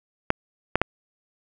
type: clicks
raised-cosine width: 0.5 ms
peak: -3 dBFS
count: 3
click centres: 0.304 / 0.756 / 0.816 s
effects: none